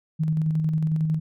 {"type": "tone with tremolo", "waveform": "sine", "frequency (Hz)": 157.5, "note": "D#3", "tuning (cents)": 21, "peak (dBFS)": -19, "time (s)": [0.19, 1.2], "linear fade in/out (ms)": 20, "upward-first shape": "square", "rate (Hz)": 11, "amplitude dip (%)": 30, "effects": []}